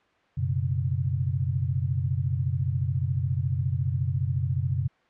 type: chord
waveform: sine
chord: F# suspended fourth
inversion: none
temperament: equal with one note detuned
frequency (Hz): 92.5 / 123.47 / 137.71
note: F#2 / B2 / C#3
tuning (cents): 0 / 0 / -11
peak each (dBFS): -28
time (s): 0.37-4.88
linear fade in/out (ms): 10
effects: white hiss -63 dBFS RMS until 5.09 s + low-pass 2000 Hz 12 dB/octave